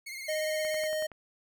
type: tone with vibrato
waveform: sawtooth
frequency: 2147 Hz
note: C7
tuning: 44 cents sharp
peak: -35 dBFS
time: 0.06-0.88 s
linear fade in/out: 10 ms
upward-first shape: sine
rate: 17 Hz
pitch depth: 60 cents each way
type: tone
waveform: square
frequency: 620 Hz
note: D#5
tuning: 6 cents flat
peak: -30 dBFS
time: 0.28-1.07 s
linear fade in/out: 10 ms
type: click train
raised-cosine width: 0.5 ms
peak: -31 dBFS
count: 6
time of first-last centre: 0.65-1.117 s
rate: 10.7 Hz
effects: none